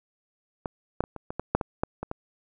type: clicks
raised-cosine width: 1 ms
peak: -16 / -8 / -20 / -23 / -19 / -15 / -6 / -14 / -10 / -18 / -17 dBFS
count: 11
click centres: 0.658 / 1.006 / 1.039 / 1.163 / 1.305 / 1.396 / 1.55 / 1.612 / 1.835 / 2.03 / 2.114 s
effects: none